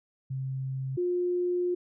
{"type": "tone pair in turn", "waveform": "sine", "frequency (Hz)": [132.7, 356], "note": ["C3", "F4"], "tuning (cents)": [25, 33], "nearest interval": "octave + perfect fourth", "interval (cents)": 1708, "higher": "second", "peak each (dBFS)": [-30, -25], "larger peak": "second", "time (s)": [[0.3, 0.97], [0.97, 1.75]], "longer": "second", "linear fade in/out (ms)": 10, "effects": []}